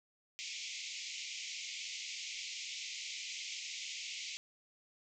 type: band-pass noise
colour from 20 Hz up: pink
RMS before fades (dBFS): -44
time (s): 0.39-4.37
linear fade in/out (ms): 0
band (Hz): 2100 to 7300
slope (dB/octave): 96
effects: none